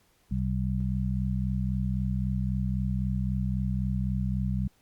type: harmonic tone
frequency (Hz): 63.8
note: C2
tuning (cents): -43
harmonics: 1 / 2 / 3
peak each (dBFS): -30 / -30 / -30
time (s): 0.31-4.68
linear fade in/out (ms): 5
effects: pink hiss -66 dBFS RMS until 4.81 s + Opus 48 kbps